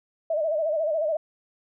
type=tone with vibrato; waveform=sine; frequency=626 Hz; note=D#5; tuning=10 cents sharp; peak=-22 dBFS; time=0.3-1.17 s; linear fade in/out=5 ms; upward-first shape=sine; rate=14 Hz; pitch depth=100 cents each way; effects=none